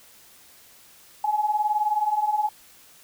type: beating tone pair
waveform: sine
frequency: 830.6 / 849.6 Hz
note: G#5 / G#5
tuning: 0 / +39 cents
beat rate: 19 Hz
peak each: -26 / -22 dBFS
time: 1.24-2.49 s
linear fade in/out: 5 ms
effects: white hiss -52 dBFS RMS until 3.03 s